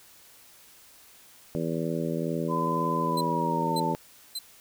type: harmonic tone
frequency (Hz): 82.1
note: E2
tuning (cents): -6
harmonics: 2 / 3 / 4 / 5 / 6 / 7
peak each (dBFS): -31 / -33 / -34 / -35 / -36 / -36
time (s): 1.55-3.95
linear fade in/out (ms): 0
type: tone with pitch glide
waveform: sine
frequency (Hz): 1014 to 887.9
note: B5 to A5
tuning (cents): +45 to +15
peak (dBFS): -27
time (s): 2.48-3.96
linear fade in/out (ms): 50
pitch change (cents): -230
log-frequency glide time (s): 3.02-3.84
type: tone bursts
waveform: sawtooth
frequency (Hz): 4058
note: B7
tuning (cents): +46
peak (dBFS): -28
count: 3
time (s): 3.17-4.39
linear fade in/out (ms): 5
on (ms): 40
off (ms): 550
effects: white hiss -54 dBFS RMS until 4.6 s